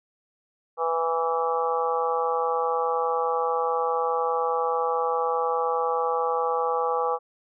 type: harmonic tone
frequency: 164.81 Hz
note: E3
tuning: in tune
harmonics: 3 / 4 / 5 / 6 / 7 / 8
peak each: -26 / -36 / -27 / -36 / -28 / -37 dBFS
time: 0.77-7.19 s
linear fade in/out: 50 ms
effects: none